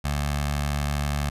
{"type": "tone with notch filter", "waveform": "15% pulse", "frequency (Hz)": 72.3, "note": "D2", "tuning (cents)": -27, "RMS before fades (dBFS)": -26, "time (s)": [0.04, 1.3], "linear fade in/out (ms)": 10, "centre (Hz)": 320, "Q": 0.69, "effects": ["resampled to 32000 Hz"]}